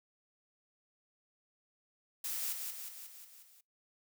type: noise with echo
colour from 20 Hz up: blue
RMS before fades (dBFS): -38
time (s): 2.24-2.53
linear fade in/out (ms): 5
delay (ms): 180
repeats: 6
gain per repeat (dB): -4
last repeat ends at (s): 3.61
effects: noise-tail reverb RT60 0.2 s tail -25 dB re dry